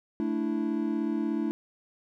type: chord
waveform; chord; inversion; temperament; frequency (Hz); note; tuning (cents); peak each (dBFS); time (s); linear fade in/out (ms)
triangle; A suspended fourth; none; just; 220 / 293.3 / 330; A3 / D4 / E4; 0 / -2 / +2; -29; 0.2-1.51; 0
effects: none